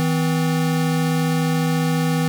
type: tone pair together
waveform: square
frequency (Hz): 161.4 / 255.9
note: E3 / C4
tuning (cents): -36 / -38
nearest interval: minor sixth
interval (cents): 798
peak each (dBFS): -19 / -24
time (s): 0-2.28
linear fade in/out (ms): 0
effects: none